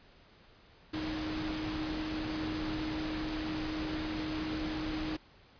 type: tone in noise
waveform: sine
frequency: 311.1 Hz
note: D#4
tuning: in tune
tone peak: -35 dBFS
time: 0.93-5.17 s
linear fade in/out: 10 ms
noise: pink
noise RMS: -39 dBFS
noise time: 0.93-5.17 s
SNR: +1 dB
effects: pink hiss -60 dBFS RMS until 5.59 s + resampled to 11025 Hz